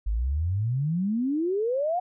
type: exponential sweep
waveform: sine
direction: up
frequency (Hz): 49 to 740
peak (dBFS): -23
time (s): 0.06-2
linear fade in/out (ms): 10
effects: none